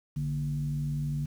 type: tone with frequency modulation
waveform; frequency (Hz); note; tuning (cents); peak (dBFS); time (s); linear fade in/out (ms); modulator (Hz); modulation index
sine; 147; D3; +2; -28; 0.16-1.26; 10; 87.7; 0.53
effects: 9-bit